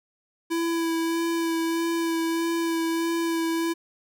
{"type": "tone with vibrato", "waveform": "square", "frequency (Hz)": 331.8, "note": "E4", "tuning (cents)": 11, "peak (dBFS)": -24, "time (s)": [0.5, 3.74], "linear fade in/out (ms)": 20, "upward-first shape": "sine", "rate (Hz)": 1.6, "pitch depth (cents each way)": 15, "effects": []}